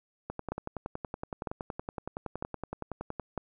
two click trains, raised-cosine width 1 ms, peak -19 / -21 dBFS, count 4 / 32, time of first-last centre 0.52-3.377 / 0.3-3.197 s, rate 1.05 / 10.7 Hz, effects none

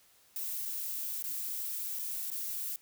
violet noise with dropouts, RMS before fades -37 dBFS, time 0.36-2.76 s, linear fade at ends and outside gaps 0 ms, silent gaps 0.653-0.657 / 1.224-1.24 / 1.988-1.992 / 2.302-2.316 s, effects white hiss -64 dBFS RMS until 2.81 s

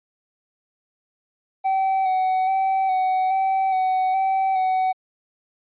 triangle tone with vibrato, 759 Hz, F#5, 44 cents sharp, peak -16 dBFS, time 1.64-4.93 s, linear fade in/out 20 ms, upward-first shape square, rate 1.2 Hz, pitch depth 21 cents each way, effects resampled to 8000 Hz

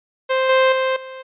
sawtooth tone with level steps, 523.3 Hz, C5, in tune, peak -12 / -8 / -13 / -28 dBFS, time 0.29-1.23 s, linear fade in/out 20 ms, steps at 0.49 / 0.72 / 0.96 s, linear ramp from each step 5 ms, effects resampled to 8000 Hz

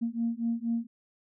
sine beating tone pair, 229.9 / 234.1 Hz, A#3 / A#3, -24 / +8 cents, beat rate 4.2 Hz, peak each -30 dBFS, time 0.01-0.87 s, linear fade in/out 20 ms, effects tanh soft clip ceiling -20 dBFS

